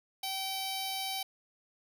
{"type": "tone with notch filter", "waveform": "10% pulse", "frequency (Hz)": 771, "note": "G5", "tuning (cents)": -29, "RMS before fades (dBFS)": -36, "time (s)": [0.23, 1.23], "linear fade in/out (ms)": 5, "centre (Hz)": 1600, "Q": 0.83, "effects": []}